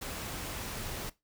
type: noise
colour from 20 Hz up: pink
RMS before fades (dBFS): -39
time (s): 0.01-1.1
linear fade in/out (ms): 10
effects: noise-tail reverb RT60 0.2 s tail -18 dB re dry